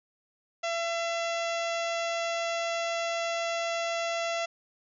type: harmonic tone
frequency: 674 Hz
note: E5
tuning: 38 cents sharp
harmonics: 1 / 2 / 3 / 4 / 5 / 6 / 7 / 8 / 9 / 10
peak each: -30 / -37 / -38 / -38 / -41 / -47 / -47 / -47 / -47 / -47 dBFS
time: 0.63-4.46 s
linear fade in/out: 10 ms
effects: none